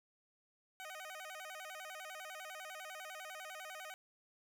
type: tone with vibrato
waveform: 15% pulse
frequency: 684 Hz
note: F5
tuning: 36 cents flat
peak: -40 dBFS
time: 0.8-3.94 s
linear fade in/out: 0 ms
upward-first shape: square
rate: 10 Hz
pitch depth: 170 cents each way
effects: none